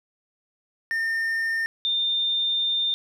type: tone pair in turn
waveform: triangle / sine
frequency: 1814 / 3610 Hz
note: A#6 / A7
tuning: -48 / +44 cents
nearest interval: octave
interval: 1192 cents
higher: second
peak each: -21 / -21 dBFS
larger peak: neither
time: 0.91-1.66 / 1.85-2.94 s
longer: second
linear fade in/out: 0 ms
effects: none